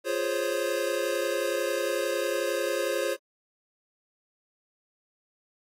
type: chord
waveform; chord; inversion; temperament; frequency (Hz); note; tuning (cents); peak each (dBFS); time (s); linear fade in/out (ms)
square; Db major seventh; first; equal; 349.2 / 415.3 / 523.3 / 554.4; F4 / Ab4 / C5 / Db5; 0 / 0 / 0 / 0; -34 / -34 / -31 / -32; 0.04-3.17; 50
effects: AAC 48 kbps